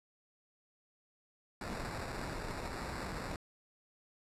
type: noise with sample-and-hold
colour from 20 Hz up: pink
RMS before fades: -41 dBFS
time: 1.61-3.36 s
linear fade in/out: 2 ms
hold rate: 3150 Hz
effects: low-pass 10000 Hz 12 dB/octave